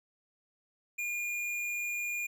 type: tone with hard clipping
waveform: sine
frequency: 2421 Hz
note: D#7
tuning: 48 cents flat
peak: -34 dBFS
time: 0.98-2.27 s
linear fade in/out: 10 ms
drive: 11 dB
effects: none